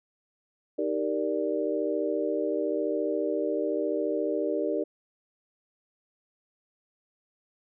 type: chord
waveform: sine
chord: Eb major seventh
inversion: none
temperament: equal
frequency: 311.1 / 392 / 466.2 / 587.3 Hz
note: Eb4 / G4 / Bb4 / D5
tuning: 0 / 0 / 0 / 0 cents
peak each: -31 dBFS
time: 0.78-4.84 s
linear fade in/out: 10 ms
effects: none

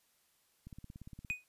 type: click train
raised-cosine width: 5 ms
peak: -36 dBFS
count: 12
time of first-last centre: 0.67-1.306 s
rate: 17.3 Hz
type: tone with exponential decay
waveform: triangle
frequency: 2489 Hz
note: D#7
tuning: in tune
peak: -28 dBFS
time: 1.3-1.44 s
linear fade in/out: 0 ms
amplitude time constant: 30 ms
effects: white hiss -73 dBFS RMS until 1.48 s + resampled to 32000 Hz

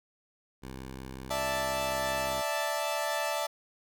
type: tone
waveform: 10% pulse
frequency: 65.41 Hz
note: C2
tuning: in tune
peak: -32 dBFS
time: 0.62-2.42 s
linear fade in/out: 20 ms
type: chord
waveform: sawtooth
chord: D suspended second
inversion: none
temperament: equal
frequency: 587.3 / 659.3 / 880 Hz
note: D5 / E5 / A5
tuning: 0 / 0 / 0 cents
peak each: -30 dBFS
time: 1.3-3.47 s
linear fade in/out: 10 ms
effects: none

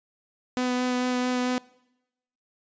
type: tone with vibrato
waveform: sawtooth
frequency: 250.1 Hz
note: B3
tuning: 22 cents sharp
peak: -20 dBFS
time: 0.57-1.58 s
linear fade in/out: 0 ms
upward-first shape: sine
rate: 4.5 Hz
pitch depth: 10 cents each way
effects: noise-tail reverb RT60 0.9 s tail -23 dB re dry + resampled to 16000 Hz

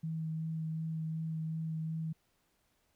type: tone with vibrato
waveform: sine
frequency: 160 Hz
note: D#3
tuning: 49 cents sharp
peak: -34 dBFS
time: 0.03-2.13 s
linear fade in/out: 10 ms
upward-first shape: sine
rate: 2.7 Hz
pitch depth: 12 cents each way
effects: pink hiss -75 dBFS RMS until 2.95 s

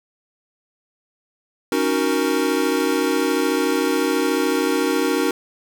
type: chord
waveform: square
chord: D# minor seventh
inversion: third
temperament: equal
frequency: 277.2 / 311.1 / 370 / 466.2 Hz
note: C#4 / D#4 / F#4 / A#4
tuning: 0 / 0 / 0 / 0 cents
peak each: -24 dBFS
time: 1.72-5.31 s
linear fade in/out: 2 ms
effects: none

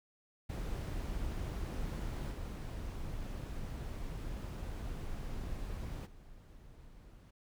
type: noise with level steps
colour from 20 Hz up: brown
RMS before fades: -38 / -41 / -55 dBFS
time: 0.49-7.31 s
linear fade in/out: 10 ms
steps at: 2.31 / 6.05 s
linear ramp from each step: 20 ms
effects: none

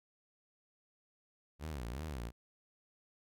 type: tone with vibrato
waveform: sawtooth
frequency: 67.4 Hz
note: C#2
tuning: 48 cents flat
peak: -36 dBFS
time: 1.59-2.32 s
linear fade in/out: 50 ms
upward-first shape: sine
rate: 2.7 Hz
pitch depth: 290 cents each way
effects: none

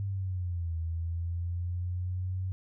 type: linear two-way sweep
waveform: sine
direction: down then up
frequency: 100.1 to 81.7 to 93.8 Hz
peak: -30 dBFS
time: 0-2.52 s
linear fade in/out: 0 ms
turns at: 0.77 s
effects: none

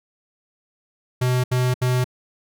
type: tone bursts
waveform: square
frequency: 126 Hz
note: B2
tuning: 35 cents sharp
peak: -18 dBFS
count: 3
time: 1.21-2.044 s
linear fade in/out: 10 ms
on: 230 ms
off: 72 ms
effects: none

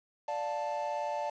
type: chord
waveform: triangle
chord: D minor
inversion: none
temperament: just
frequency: 587.3 / 704.8 / 881 Hz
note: D5 / F5 / A5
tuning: 0 / +16 / +2 cents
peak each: -34 / -37 / -33 dBFS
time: 0.28-1.3 s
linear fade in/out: 5 ms
effects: resampled to 16000 Hz + 9-bit

